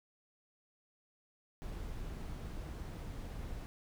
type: noise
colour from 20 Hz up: brown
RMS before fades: -43 dBFS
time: 1.62-3.66 s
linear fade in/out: 0 ms
effects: none